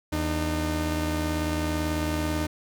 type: tone pair together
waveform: sawtooth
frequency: 80.39 / 303.5 Hz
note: E2 / D#4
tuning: -43 / -43 cents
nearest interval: octave + major seventh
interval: 2300 cents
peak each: -24 dBFS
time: 0.12-2.47 s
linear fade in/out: 10 ms
effects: none